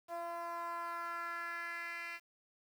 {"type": "tone with band-pass filter sweep", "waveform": "10% pulse", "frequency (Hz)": 340.7, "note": "F4", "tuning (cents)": -43, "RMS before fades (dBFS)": -42, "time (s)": [0.08, 2.2], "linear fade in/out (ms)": 50, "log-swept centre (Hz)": [700, 2500], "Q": 2.7, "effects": ["10-bit"]}